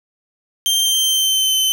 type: tone with pitch glide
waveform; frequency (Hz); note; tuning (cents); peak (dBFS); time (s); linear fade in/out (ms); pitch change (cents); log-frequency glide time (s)
sawtooth; 3158 to 3066; G7 to G7; +12 to -39; -11; 0.66-1.72; 0; -51; 0.84-1.56
effects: none